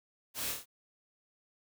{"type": "noise with echo", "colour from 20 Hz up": "white", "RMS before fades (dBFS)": -38, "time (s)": [0.34, 0.55], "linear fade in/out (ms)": 50, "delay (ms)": 27, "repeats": 4, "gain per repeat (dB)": -3, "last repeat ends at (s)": 0.658, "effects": []}